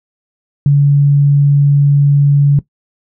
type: tone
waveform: sine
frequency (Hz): 142.6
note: C#3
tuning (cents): +49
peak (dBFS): -5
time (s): 0.66-2.59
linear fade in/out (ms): 2
effects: noise-tail reverb RT60 0.1 s tail -17 dB re dry